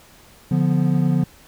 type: chord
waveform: triangle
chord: B diminished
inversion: first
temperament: equal with one note detuned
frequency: 145.73 / 174.61 / 246.9 Hz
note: D3 / F3 / B3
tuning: -13 / 0 / 0 cents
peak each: -17 / -17 / -21 dBFS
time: 0.51-1.24 s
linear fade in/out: 5 ms
effects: pink hiss -49 dBFS RMS until 1.47 s